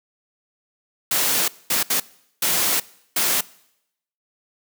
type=noise bursts at uneven times; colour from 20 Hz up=white; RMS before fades=-20 dBFS; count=5; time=1.11-1.48 / 1.7-1.83 / 1.9-2 / 2.42-2.8 / 3.16-3.41 s; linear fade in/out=5 ms; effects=noise-tail reverb RT60 0.8 s tail -22 dB re dry + high-pass 150 Hz 12 dB/octave